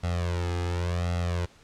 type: tone with flanger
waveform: sawtooth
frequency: 87.31 Hz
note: F2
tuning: in tune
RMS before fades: -28 dBFS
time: 0.03-1.46 s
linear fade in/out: 10 ms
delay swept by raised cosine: 1.5 to 2.43 ms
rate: 0.91 Hz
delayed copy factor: +1
effects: pink hiss -56 dBFS RMS until 1.63 s + low-pass 7000 Hz 12 dB/octave